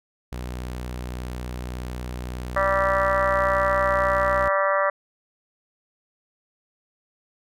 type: tone with vibrato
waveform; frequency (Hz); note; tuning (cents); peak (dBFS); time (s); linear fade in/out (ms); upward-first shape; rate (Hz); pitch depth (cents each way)
sawtooth; 61.74; B1; 0; -26; 0.32-4.49; 5; square; 14; 8
type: harmonic tone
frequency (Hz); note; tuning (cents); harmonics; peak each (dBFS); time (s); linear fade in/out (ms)
194.7; G3; -12; 3 / 4 / 5 / 6 / 7 / 8 / 9 / 10; -22 / -34 / -29 / -24 / -29 / -33 / -31 / -30; 2.56-4.9; 5
effects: none